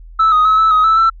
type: tone with pitch steps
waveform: sine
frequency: 1312 / 1249 / 1287 / 1310 / 1261 / 1314 / 1335 Hz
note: E6 / D#6 / E6 / E6 / D#6 / E6 / E6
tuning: -9 / +6 / -42 / -11 / +23 / -6 / +22 cents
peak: -6 dBFS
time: 0.19-1.1 s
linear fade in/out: 10 ms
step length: 130 ms
effects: tanh soft clip ceiling -6 dBFS + added 41 Hz sine -33 dBFS peak until 1.2 s